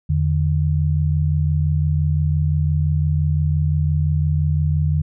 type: tone pair together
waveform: sine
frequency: 84.18 / 150 Hz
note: E2 / D3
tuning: +37 / +37 cents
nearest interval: minor seventh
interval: 1000 cents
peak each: -18 dBFS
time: 0.09-5.02 s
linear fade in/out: 10 ms
effects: none